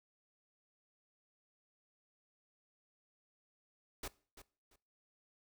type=noise with echo; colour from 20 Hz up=pink; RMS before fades=-43 dBFS; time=4.03-4.08 s; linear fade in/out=5 ms; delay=340 ms; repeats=2; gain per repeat=-13 dB; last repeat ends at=4.76 s; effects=noise-tail reverb RT60 0.4 s tail -20 dB re dry